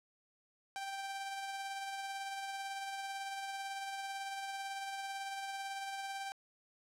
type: tone with tremolo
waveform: sawtooth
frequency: 784 Hz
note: G5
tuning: in tune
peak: -35 dBFS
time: 0.76-6.32 s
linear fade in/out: 0 ms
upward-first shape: sine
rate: 18 Hz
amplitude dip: 30%
effects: low-pass 10000 Hz 12 dB/octave + 12-bit